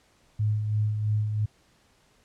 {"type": "tone with tremolo", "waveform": "sine", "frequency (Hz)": 106.4, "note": "G#2", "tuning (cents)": 42, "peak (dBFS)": -21, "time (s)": [0.39, 1.46], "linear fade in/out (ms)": 10, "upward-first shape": "sine", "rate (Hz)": 3, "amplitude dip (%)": 45, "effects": ["pink hiss -63 dBFS RMS until 2.24 s", "low-pass 9000 Hz 12 dB/octave"]}